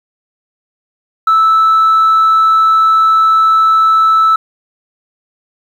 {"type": "tone", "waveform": "sine", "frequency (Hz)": 1313, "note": "E6", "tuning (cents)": -7, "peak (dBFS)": -4, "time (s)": [1.27, 4.36], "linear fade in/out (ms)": 5, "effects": ["tanh soft clip ceiling -4 dBFS", "7-bit"]}